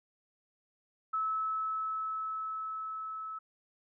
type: tone with level ramp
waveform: sine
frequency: 1300 Hz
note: E6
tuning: 24 cents flat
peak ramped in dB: -29 to -38 dBFS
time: 1.13-3.39 s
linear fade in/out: 10 ms
effects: none